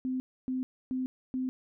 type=tone bursts; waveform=sine; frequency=257.5 Hz; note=C4; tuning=28 cents flat; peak=-29 dBFS; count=4; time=0.05-1.49 s; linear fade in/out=0 ms; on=150 ms; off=280 ms; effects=none